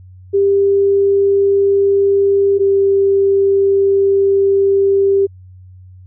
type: tone pair in turn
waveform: sine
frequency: 396.8 / 393.8 Hz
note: G4 / G4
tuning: +21 / +8 cents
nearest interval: unison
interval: 13 cents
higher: first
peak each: -9 dBFS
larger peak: neither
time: 0.33-2.59 / 2.59-5.27 s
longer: second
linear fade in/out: 20 ms
effects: added 92 Hz sine -36 dBFS peak until 6.06 s